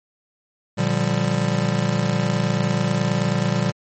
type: chord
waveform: square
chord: G minor seventh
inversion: first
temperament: just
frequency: 117.6 / 147 / 176.4 / 196 Hz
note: Bb2 / D3 / F3 / G3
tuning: +16 / +2 / +18 / 0 cents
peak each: -25 dBFS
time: 0.77-3.72 s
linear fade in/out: 20 ms
effects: MP3 32 kbps